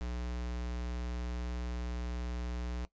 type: tone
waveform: square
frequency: 60.4 Hz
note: B1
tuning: 38 cents flat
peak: -36 dBFS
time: 0.01-2.85 s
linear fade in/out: 0 ms
effects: noise-tail reverb RT60 0.1 s tail -19 dB re dry + resampled to 16000 Hz